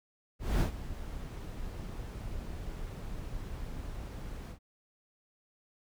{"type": "noise with ADSR envelope", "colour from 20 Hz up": "brown", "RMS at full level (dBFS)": -25, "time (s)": [0.39, 4.59], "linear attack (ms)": 210, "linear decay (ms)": 110, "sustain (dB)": -15, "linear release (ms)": 92, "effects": []}